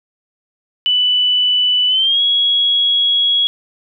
sine tone with pitch glide, 2981 to 3327 Hz, F#7 to G#7, +12 to +2 cents, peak -11 dBFS, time 0.86-3.47 s, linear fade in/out 0 ms, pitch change +190 cents, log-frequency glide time 1.88-2.21 s, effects none

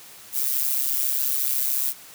violet noise with amplitude modulation, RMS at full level -20 dBFS, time 0.32-1.94 s, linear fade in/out 50 ms, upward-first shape sine, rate 134 Hz, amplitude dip 85%, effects white hiss -45 dBFS RMS until 2.14 s + high-pass 80 Hz 12 dB/octave

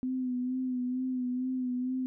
sine tone with vibrato, 253.4 Hz, B3, 45 cents sharp, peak -29 dBFS, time 0.03-2.06 s, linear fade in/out 0 ms, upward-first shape sine, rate 2.2 Hz, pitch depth 36 cents each way, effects none

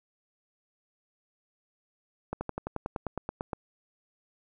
slowing click train, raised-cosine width 1 ms, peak -18 dBFS, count 13, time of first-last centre 2.33-3.532 s, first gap 80 ms, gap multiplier 1.04, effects none

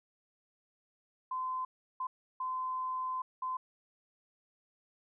sine tone bursts at uneven times, 1028 Hz, C6, 31 cents flat, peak -33 dBFS, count 4, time 1.31-1.65 / 2-2.07 / 2.4-3.22 / 3.42-3.57 s, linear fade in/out 5 ms, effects none

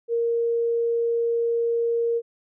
sine tone, 466.2 Hz, A#4, in tune, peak -20 dBFS, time 0.08-2.22 s, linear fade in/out 50 ms, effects none

